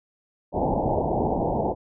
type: low-pass noise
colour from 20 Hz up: white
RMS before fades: -24 dBFS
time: 0.52-1.75 s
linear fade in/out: 50 ms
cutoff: 900 Hz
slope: 96 dB/octave
effects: none